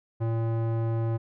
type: tone with low-pass filter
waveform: square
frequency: 114 Hz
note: A#2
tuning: 38 cents flat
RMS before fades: -27 dBFS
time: 0.2-1.18 s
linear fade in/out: 20 ms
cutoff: 890 Hz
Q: 0.74
effects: none